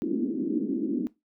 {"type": "band-pass noise", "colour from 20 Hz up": "white", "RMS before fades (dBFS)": -28, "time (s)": [0.02, 1.07], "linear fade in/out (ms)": 0, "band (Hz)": [220, 340], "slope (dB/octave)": 48, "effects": ["noise-tail reverb RT60 0.2 s tail -18 dB re dry"]}